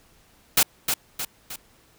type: noise with echo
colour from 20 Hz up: white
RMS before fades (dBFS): -17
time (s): 0.57-0.63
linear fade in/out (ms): 5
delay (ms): 310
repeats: 3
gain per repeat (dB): -6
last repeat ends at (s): 1.56
effects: pink hiss -58 dBFS RMS until 1.98 s